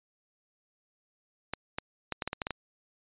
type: clicks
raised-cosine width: 0.3 ms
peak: -16 dBFS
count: 9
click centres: 1.536 / 1.785 / 2.123 / 2.222 / 2.276 / 2.331 / 2.418 / 2.469 / 2.507 s
effects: resampled to 8000 Hz